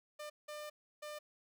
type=tone bursts at uneven times; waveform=sawtooth; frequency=599 Hz; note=D5; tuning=34 cents sharp; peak=-40 dBFS; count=3; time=0.19-0.3 / 0.48-0.7 / 1.02-1.19 s; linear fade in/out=10 ms; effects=none